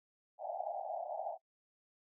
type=band-pass noise; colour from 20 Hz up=pink; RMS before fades=-41 dBFS; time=0.38-1.38 s; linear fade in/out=50 ms; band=610 to 820 Hz; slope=96 dB/octave; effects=noise-tail reverb RT60 0.1 s tail -24 dB re dry